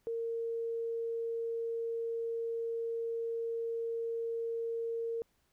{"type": "tone", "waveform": "sine", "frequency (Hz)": 460, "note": "A#4", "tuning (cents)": -23, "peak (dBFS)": -33, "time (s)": [0.07, 5.22], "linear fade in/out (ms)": 0, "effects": ["pink hiss -75 dBFS RMS until 5.52 s"]}